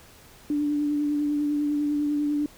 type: tone with vibrato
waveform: sine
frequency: 293.7 Hz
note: D4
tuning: in tune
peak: -22 dBFS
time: 0.5-2.46 s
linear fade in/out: 2 ms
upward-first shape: triangle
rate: 10 Hz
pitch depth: 24 cents each way
effects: pink hiss -51 dBFS RMS until 2.57 s